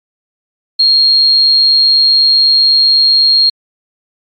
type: tone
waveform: sine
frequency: 4248 Hz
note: C8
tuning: 25 cents sharp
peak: -5 dBFS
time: 0.79-3.5 s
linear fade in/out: 10 ms
effects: MP3 64 kbps